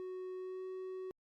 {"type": "tone with pitch glide", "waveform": "triangle", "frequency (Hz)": [370, 373.9], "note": ["F#4", "F#4"], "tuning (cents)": [0, 18], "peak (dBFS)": -39, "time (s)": [0, 1.11], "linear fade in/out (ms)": 0, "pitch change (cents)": 18, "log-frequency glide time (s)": [0.35, 0.64], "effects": ["Opus 48 kbps"]}